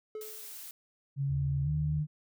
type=tone with exponential decay; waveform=triangle; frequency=431.2 Hz; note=A4; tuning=35 cents flat; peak=-33 dBFS; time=0.15-0.56 s; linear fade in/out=2 ms; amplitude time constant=88 ms
type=noise; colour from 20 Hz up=blue; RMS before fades=-45 dBFS; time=0.21-0.71 s; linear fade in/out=2 ms
type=tone with pitch glide; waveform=sine; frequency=138.59 to 151.13 Hz; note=C#3 to D3; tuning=0 to +50 cents; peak=-28 dBFS; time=1.16-2.07 s; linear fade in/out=50 ms; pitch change=+150 cents; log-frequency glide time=1.64-1.69 s
type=tone with vibrato; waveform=sine; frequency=77.78 Hz; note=D#2; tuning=in tune; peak=-35 dBFS; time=1.29-2.01 s; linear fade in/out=20 ms; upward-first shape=sine; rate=11 Hz; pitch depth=110 cents each way
effects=none